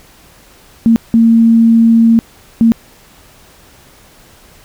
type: tone bursts at uneven times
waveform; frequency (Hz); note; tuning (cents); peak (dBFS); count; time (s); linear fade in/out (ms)
sine; 228.5; A#3; -34; -4; 3; 0.86-0.96 / 1.14-2.19 / 2.61-2.72; 0
effects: pink hiss -43 dBFS RMS until 4.64 s